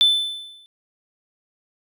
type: tone with exponential decay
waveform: triangle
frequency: 3520 Hz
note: A7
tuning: in tune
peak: -7 dBFS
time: 0.01-0.66 s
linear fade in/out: 0 ms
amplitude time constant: 140 ms
effects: tanh soft clip ceiling -8 dBFS